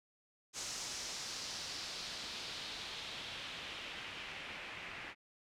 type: noise with low-pass filter sweep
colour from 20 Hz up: white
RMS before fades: -45 dBFS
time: 0.53-5.15 s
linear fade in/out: 50 ms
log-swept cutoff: 6500 to 2200 Hz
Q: 2.1
effects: none